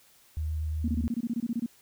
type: tone with vibrato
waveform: sine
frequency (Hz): 77.78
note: D#2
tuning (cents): 0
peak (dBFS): -28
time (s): 0.37-1.08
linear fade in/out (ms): 0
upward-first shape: triangle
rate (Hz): 8.3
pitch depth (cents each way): 12
type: tone bursts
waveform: sine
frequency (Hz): 234.2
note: A#3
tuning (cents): +8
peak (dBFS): -26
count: 13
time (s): 0.84-1.662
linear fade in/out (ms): 5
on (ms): 42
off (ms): 23
effects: white hiss -60 dBFS RMS until 1.81 s